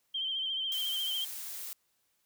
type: tone with vibrato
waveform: sine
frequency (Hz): 3136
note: G7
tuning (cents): 0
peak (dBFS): -31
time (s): 0.14-1.25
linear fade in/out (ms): 10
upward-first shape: sine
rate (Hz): 14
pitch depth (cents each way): 45
type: noise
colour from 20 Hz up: blue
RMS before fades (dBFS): -41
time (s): 0.72-1.73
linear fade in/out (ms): 0
effects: white hiss -75 dBFS RMS until 2.25 s